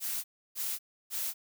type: noise bursts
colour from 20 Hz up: blue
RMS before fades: -34 dBFS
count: 3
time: 0-1.34 s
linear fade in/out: 50 ms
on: 240 ms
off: 310 ms
effects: none